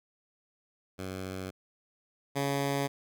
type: tone pair in turn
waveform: 10% pulse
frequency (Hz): 94 / 139.91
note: F#2 / C#3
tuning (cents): +28 / +16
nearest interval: perfect fifth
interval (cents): 688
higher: second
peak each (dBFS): -28 / -20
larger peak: second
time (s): 0.98-1.51 / 2.35-2.88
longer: neither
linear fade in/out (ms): 20
effects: none